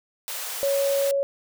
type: high-pass noise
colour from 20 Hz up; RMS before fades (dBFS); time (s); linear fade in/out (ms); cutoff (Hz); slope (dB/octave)
white; -32; 0.28-1.11; 0; 430; 96
type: tone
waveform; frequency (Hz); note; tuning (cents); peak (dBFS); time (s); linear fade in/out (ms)
sine; 556; C#5; +5; -20; 0.63-1.23; 0
effects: none